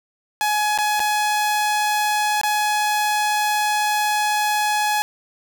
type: tone with dropouts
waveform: sawtooth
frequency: 842 Hz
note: G#5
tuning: 24 cents sharp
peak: -14 dBFS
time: 0.41-5.02 s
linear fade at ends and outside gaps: 0 ms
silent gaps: 0.777-0.786 / 0.995-1.002 / 2.413-2.434 s
effects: none